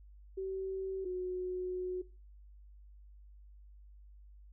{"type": "tone pair in turn", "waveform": "sine", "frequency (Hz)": [382.2, 365.7], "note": ["G4", "F#4"], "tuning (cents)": [-44, -20], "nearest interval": "minor second", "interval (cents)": 76, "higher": "first", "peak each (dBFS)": [-35, -34], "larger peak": "second", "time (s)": [[0.37, 1.05], [1.05, 2.02]], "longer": "second", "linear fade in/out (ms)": 10, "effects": ["noise-tail reverb RT60 0.3 s tail -17 dB re dry", "added 50 Hz sine -53 dBFS peak until 4.52 s"]}